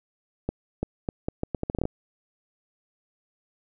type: accelerating click train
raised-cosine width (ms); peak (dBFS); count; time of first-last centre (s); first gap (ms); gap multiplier
2; -13; 13; 0.49-1.854; 340; 0.76
effects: none